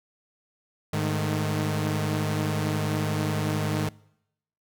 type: tone cluster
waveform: sawtooth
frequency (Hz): 103.7 / 153.7 / 218.6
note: G#2 / D#3 / A3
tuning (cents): -2 / -21 / -11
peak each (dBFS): -25 / -23 / -31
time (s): 0.93-3.89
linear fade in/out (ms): 5
effects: noise-tail reverb RT60 0.8 s tail -24 dB re dry